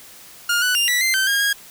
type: tone with pitch steps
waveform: sawtooth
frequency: 1416 / 1487 / 2801 / 1959 / 2080 / 1546 / 1623 / 1638 Hz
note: F6 / F#6 / F7 / B6 / C7 / G6 / G#6 / G#6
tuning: +23 / +8 / +4 / -15 / -11 / -24 / -40 / -24 cents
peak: -13 dBFS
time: 0.49-1.53 s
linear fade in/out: 5 ms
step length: 130 ms
effects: white hiss -43 dBFS RMS until 1.7 s